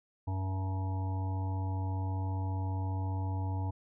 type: harmonic tone with a mistuned harmonic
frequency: 94.8 Hz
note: F#2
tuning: 43 cents sharp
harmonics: 1 / 3 / 5 / 7 / 9 / 10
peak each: -31 / -43 / -52 / -50 / -45 / -48 dBFS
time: 0.27-3.71 s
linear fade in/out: 10 ms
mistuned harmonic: 7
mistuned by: +17 cents
effects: none